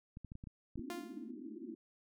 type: clicks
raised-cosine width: 5 ms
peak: -35 dBFS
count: 8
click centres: 0.171 / 0.247 / 0.319 / 0.354 / 0.439 / 0.472 / 0.757 / 0.794 s
type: band-pass noise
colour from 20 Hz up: pink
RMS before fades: -47 dBFS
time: 0.77-1.75 s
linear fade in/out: 5 ms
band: 220 to 350 Hz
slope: 96 dB/octave
type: tone with exponential decay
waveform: sawtooth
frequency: 349.1 Hz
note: F4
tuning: 1 cent flat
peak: -34 dBFS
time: 0.9-1.31 s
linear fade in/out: 1 ms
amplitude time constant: 89 ms
effects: none